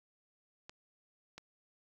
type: clicks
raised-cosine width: 0.2 ms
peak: -30 dBFS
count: 2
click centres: 0.695 / 1.38 s
effects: 10-bit